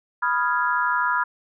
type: chord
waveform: sine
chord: F half-diminished seventh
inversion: second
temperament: equal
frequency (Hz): 987.8 / 1244.5 / 1396.9 / 1661.2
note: Cb6 / Eb6 / F6 / Ab6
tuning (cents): 0 / 0 / 0 / 0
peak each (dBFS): -23 / -27 / -24 / -27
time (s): 0.22-1.24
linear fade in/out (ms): 10
effects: none